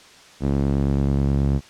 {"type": "tone with band-pass filter sweep", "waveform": "sawtooth", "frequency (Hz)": 69.3, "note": "C#2", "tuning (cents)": 0, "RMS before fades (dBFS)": -20, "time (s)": [0.4, 1.61], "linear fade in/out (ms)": 50, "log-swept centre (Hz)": [230, 150], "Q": 0.93, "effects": ["white hiss -47 dBFS RMS until 1.69 s", "low-pass 6000 Hz 12 dB/octave"]}